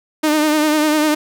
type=tone with vibrato; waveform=sawtooth; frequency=304.9 Hz; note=D#4; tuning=35 cents flat; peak=-9 dBFS; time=0.23-1.15 s; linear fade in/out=10 ms; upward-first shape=triangle; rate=10 Hz; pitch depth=51 cents each way; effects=none